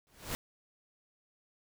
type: noise with exponential growth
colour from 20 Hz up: pink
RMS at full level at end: -33 dBFS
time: 0.07-0.35 s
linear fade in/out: 0 ms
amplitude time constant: 60 ms
effects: none